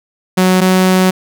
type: tone pair in turn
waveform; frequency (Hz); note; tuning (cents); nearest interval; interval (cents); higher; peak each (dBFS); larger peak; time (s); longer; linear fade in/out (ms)
sawtooth; 185 / 185.96; F#3 / F#3; 0 / +9; unison; 9; second; -4; neither; 0.37-0.61 / 0.61-1.11; second; 10
effects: none